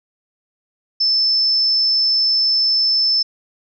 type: tone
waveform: sine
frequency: 5274 Hz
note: E8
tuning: in tune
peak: -13 dBFS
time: 1-3.23 s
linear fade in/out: 10 ms
effects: none